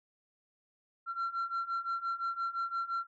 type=beating tone pair; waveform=sine; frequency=1360 / 1365.8 Hz; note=F6 / F6; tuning=-46 / -39 cents; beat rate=5.8 Hz; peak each=-35 / -33 dBFS; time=1.06-3.07 s; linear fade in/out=50 ms; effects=tanh soft clip ceiling -29 dBFS